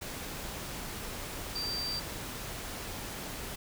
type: tone in noise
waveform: sine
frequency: 4683 Hz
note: D8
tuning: 6 cents flat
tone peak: -33 dBFS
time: 1.55-2 s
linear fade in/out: 10 ms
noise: pink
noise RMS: -40 dBFS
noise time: 0.01-3.56 s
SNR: +4 dB
effects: none